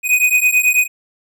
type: beating tone pair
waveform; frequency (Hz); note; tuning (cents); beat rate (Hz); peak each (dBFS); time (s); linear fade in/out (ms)
square; 2489 / 2498.2; D#7 / D#7; 0 / +6; 9.2; -15 / -15; 0.03-0.88; 50
effects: none